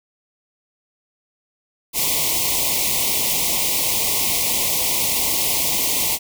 white band-stop noise, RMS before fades -20 dBFS, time 1.93-6.19 s, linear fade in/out 50 ms, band 1100 to 2000 Hz, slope 96 dB/octave, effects none

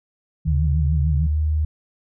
sine tone with vibrato, 146.83 Hz, D3, in tune, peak -21 dBFS, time 0.45-1.27 s, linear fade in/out 10 ms, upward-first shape sine, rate 6.7 Hz, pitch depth 160 cents each way
sine tone with pitch glide, 75.1 to 76.9 Hz, D2 to D#2, +39 to -20 cents, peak -17 dBFS, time 0.47-1.65 s, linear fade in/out 5 ms, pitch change +41 cents, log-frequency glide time 1.29-1.38 s
effects none

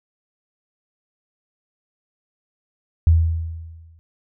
sine tone with exponential decay, 82 Hz, E2, 9 cents flat, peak -8 dBFS, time 3.07-3.99 s, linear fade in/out 0 ms, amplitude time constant 200 ms, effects none

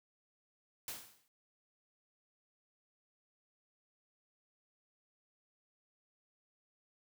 white noise with exponential decay, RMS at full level -40 dBFS, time 0.88-1.28 s, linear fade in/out 1 ms, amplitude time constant 86 ms, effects none

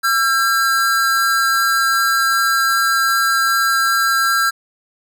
square tone pair together, 1348.7 / 1607 Hz, E6 / G6, +39 / +43 cents, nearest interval minor third, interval 304 cents, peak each -17 dBFS, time 0.03-4.51 s, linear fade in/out 20 ms, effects none

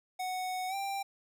square tone with pitch glide, 740 to 788.5 Hz, F#5 to G5, 0 to +10 cents, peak -34 dBFS, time 0.19-1.03 s, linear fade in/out 10 ms, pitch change +110 cents, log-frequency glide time 0.68-0.75 s, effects none

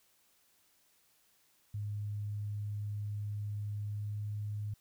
sine tone with pitch glide, 103.7 to 104.42 Hz, G#2 to G#2, -2 to +10 cents, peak -35 dBFS, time 1.74-4.74 s, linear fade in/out 5 ms, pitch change +12 cents, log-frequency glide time 3.86-4.19 s, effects white hiss -70 dBFS RMS until 4.8 s

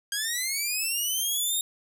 10% pulse linear sweep, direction up, 1600 to 3729 Hz, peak -18 dBFS, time 0.12-1.61 s, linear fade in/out 2 ms, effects none

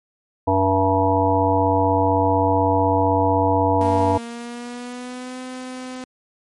harmonic tone, 95.9 Hz, G2, 37 cents flat, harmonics 1 / 3 / 5 / 7 / 9 / 10, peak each -22 / -22 / -22 / -22 / -22 / -22 dBFS, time 0.47-4.18 s, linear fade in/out 10 ms
sawtooth tone with pitch glide, 232.8 to 255.3 Hz, A#3 to C4, -2 to -42 cents, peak -26 dBFS, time 3.81-6.04 s, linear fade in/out 0 ms, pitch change +160 cents, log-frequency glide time 4.18-5.4 s
effects MP3 48 kbps

